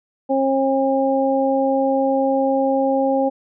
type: harmonic tone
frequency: 269.6 Hz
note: C#4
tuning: 48 cents flat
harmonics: 1 / 2 / 3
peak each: -20 / -18 / -22 dBFS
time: 0.29-3.3 s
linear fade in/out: 20 ms
effects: none